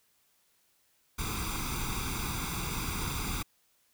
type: noise with comb filter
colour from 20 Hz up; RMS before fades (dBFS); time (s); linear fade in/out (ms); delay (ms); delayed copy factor
pink; -34; 1.18-3.43; 10; 0.83; +0.85
effects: white hiss -70 dBFS RMS until 3.93 s